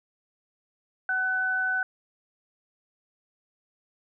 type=tone pair together; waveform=sine; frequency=751 / 1502 Hz; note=F#5 / F#6; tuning=+26 / +26 cents; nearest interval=octave; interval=1200 cents; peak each=-34 / -24 dBFS; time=1.09-1.83 s; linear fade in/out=2 ms; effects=none